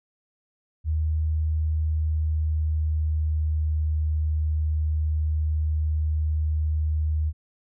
sine tone with pitch glide, 78.1 to 77.2 Hz, D#2 to D#2, +7 to -13 cents, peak -21 dBFS, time 0.84-7.33 s, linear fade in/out 50 ms, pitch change -20 cents, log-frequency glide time 1.66-3.89 s, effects none

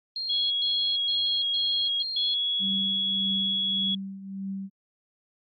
sine tone bursts, 4213 Hz, C8, 11 cents sharp, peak -29 dBFS, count 5, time 0.16-2.34 s, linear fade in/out 2 ms, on 340 ms, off 120 ms
sine tone with pitch glide, 3322 to 3290 Hz, G#7 to G#7, 0 to -17 cents, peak -24 dBFS, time 0.29-2.03 s, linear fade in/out 10 ms, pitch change -17 cents, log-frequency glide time 0.71-1.42 s
sine tone, 3354 Hz, G#7, 16 cents sharp, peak -24 dBFS, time 2.16-3.95 s, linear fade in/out 5 ms
sine tone with tremolo, 194.3 Hz, G3, 15 cents flat, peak -29 dBFS, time 2.59-4.7 s, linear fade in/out 50 ms, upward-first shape triangle, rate 1.7 Hz, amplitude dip 70%
effects Opus 48 kbps

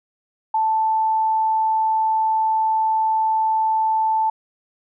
sine tone, 880 Hz, A5, in tune, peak -16 dBFS, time 0.54-4.3 s, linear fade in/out 5 ms, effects none

